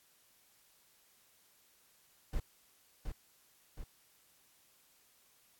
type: noise with echo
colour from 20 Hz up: brown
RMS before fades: -34 dBFS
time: 2.33-2.4 s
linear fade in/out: 5 ms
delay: 720 ms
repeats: 2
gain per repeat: -5 dB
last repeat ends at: 3.84 s
effects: white hiss -68 dBFS RMS until 5.59 s + AAC 64 kbps